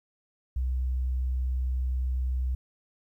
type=tone; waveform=sine; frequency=63.7 Hz; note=C2; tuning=46 cents flat; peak=-24 dBFS; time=0.56-2.55 s; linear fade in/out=5 ms; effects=tanh soft clip ceiling -22 dBFS + 11-bit